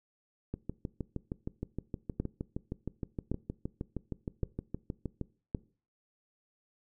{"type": "two click trains", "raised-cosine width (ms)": 3, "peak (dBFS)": [-22, -18], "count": [31, 4], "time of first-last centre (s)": [[0.54, 5.213], [2.2, 5.548]], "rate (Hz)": [6.42, 0.896], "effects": ["noise-tail reverb RT60 0.4 s tail -21 dB re dry"]}